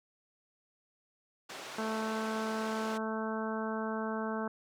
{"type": "band-pass noise", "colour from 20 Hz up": "pink", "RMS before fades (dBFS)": -45, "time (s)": [1.49, 2.98], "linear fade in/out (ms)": 10, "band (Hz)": [420, 6300], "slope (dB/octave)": 12}
{"type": "harmonic tone", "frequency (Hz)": 220, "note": "A3", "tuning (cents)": 0, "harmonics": [1, 2, 3, 4, 5, 6, 7], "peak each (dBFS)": [-36, -39, -41, -42, -43, -44, -44], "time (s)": [1.78, 4.48], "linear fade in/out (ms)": 5}
{"effects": []}